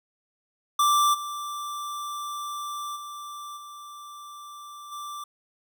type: tone with level steps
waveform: square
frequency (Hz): 1174.7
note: D6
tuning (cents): 0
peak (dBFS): -19 / -32 / -37 / -41 / -35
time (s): 0.79-5.24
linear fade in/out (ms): 5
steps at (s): 1.13 / 2.95 / 3.56 / 4.91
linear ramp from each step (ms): 20
effects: none